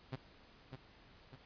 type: tone with echo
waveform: sawtooth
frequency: 130.81 Hz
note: C3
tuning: in tune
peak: -35 dBFS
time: 0.12-0.16 s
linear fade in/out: 10 ms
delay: 600 ms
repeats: 2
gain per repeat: -6 dB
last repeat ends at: 1.36 s
effects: pink hiss -62 dBFS RMS until 1.45 s + resampled to 11025 Hz